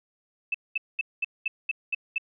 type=tone bursts; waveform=sine; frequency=2630 Hz; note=E7; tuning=5 cents flat; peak=-23 dBFS; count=8; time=0.52-2.182 s; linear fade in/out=5 ms; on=24 ms; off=210 ms; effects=none